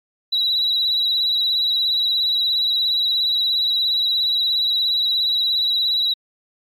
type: tone with vibrato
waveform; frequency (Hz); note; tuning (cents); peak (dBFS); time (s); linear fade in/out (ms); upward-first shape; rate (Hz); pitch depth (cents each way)
sine; 3904; B7; -21; -15; 0.32-6.14; 10; sine; 17; 38
effects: tanh soft clip ceiling -12 dBFS + MP3 64 kbps